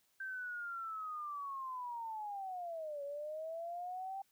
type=linear two-way sweep; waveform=sine; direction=down then up; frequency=1568 to 560 to 787 Hz; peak=-40 dBFS; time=0.2-4.22 s; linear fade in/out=5 ms; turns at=3.03 s; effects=white hiss -75 dBFS RMS until 4.31 s